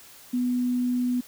sine tone, 247.4 Hz, B3, 3 cents sharp, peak -22 dBFS, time 0.33-1.21 s, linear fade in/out 10 ms, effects white hiss -49 dBFS RMS until 1.27 s

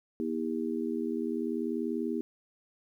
harmonic tone, 80.3 Hz, E2, 45 cents flat, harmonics 3 / 4 / 5, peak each -33 / -34 / -35 dBFS, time 0.2-2.21 s, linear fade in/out 0 ms, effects 11-bit

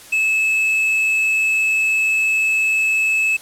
triangle tone with quantisation, 2603 Hz, E7, 22 cents flat, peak -13 dBFS, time 0.12-3.37 s, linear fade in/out 10 ms, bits 6, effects white hiss -41 dBFS RMS until 3.41 s + low-pass 12000 Hz 12 dB/octave

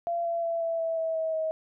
sine tone with pitch steps, 684 / 676.9 / 669.9 / 663 / 656.1 / 649.4 / 642.6 / 636 Hz, F5 / E5 / E5 / E5 / E5 / E5 / E5 / D#5, -36 / +46 / +28 / +10 / -8 / -26 / -44 / +38 cents, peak -26 dBFS, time 0.07-1.51 s, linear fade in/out 0 ms, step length 180 ms, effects none

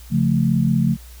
sine chord, Db augmented, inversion none, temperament equal, 138.59 / 174.61 / 220 Hz, Db3 / F3 / A3, 0 / 0 / 0 cents, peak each -19 dBFS, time 0.1-0.97 s, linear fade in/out 50 ms, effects added 60 Hz sine -38 dBFS peak until 1.2 s + white hiss -47 dBFS RMS until 1.2 s

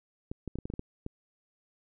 clicks, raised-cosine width 3 ms, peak -23 dBFS, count 9, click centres 0.315 / 0.477 / 0.556 / 0.587 / 0.655 / 0.701 / 0.738 / 0.794 / 1.064 s, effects none

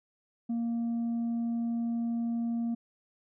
sine tone with tanh clipping, 233.1 Hz, A#3, in tune, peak -29 dBFS, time 0.49-2.75 s, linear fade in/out 10 ms, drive 2 dB, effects none

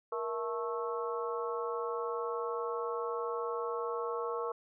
harmonic tone with a mistuned harmonic, 219.6 Hz, A3, 3 cents flat, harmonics 2 / 3 / 4 / 5 / 6, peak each -35 / -44 / -44 / -39 / -43 dBFS, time 0.12-4.52 s, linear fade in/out 5 ms, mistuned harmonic 2, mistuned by +120 cents, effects none

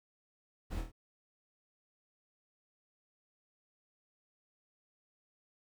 brown noise with echo, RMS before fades -39 dBFS, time 0.7-0.82 s, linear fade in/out 20 ms, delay 25 ms, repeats 4, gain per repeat -4 dB, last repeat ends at 0.92 s, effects none

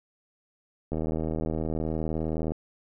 click train, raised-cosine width 2 ms, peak -17 dBFS, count 128, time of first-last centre 0.92-2.519 s, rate 79.4 Hz, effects none

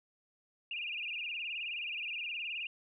sine tone with vibrato, 2610 Hz, E7, 18 cents flat, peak -36 dBFS, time 0.71-2.67 s, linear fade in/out 2 ms, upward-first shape sine, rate 19 Hz, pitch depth 160 cents each way, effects none

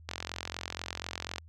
click train, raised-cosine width 0.2 ms, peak -17 dBFS, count 58, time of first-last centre 0.09-1.383 s, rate 44.1 Hz, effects added 81 Hz sine -50 dBFS peak until 1.48 s

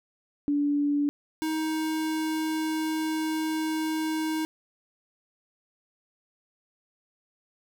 sine / square tone pair in turn, 289 / 315.1 Hz, D4 / D#4, -28 / +22 cents, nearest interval minor second, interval 150 cents, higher second, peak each -22 / -27 dBFS, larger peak first, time 0.48-1.09 / 1.42-4.45 s, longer second, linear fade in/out 0 ms, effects none

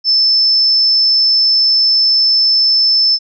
sine tone, 5274 Hz, E8, in tune, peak -8 dBFS, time 0.04-3.19 s, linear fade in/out 50 ms, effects none

